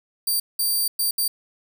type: tone bursts at uneven times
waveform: 5% pulse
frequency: 4660 Hz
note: D8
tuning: 14 cents flat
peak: -13 dBFS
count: 4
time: 0.27-0.4 / 0.59-0.88 / 0.99-1.11 / 1.18-1.28 s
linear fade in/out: 5 ms
effects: none